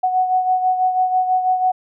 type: beating tone pair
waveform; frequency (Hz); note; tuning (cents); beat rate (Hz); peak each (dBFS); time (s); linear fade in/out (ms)
sine; 740 / 746.1; F#5 / F#5; 0 / +14; 6.1; -15 / -23; 0.03-1.72; 10
effects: none